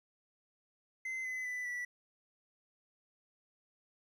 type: tone with pitch steps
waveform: triangle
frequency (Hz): 2060 / 2026 / 1992.1 / 1959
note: C7 / B6 / B6 / B6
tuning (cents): -28 / +44 / +14 / -15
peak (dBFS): -35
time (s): 1.05-1.85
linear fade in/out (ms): 5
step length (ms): 200
effects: 12-bit